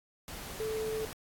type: tone in noise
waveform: sine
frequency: 437.9 Hz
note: A4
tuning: 8 cents flat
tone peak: -32 dBFS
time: 0.6-1.05 s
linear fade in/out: 0 ms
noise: pink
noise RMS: -43 dBFS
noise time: 0.28-1.13 s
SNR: +8 dB
effects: AAC 64 kbps